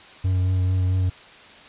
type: tone with vibrato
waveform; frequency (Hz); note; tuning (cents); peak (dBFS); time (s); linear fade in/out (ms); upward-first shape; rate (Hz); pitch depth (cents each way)
triangle; 92.5; F#2; 0; -16; 0.24-1.1; 10; triangle; 4.5; 21
effects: white hiss -45 dBFS RMS until 1.68 s + resampled to 8000 Hz